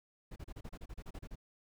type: noise bursts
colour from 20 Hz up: brown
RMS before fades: -45 dBFS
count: 13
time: 0.31-1.357 s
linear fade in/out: 10 ms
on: 51 ms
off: 32 ms
effects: none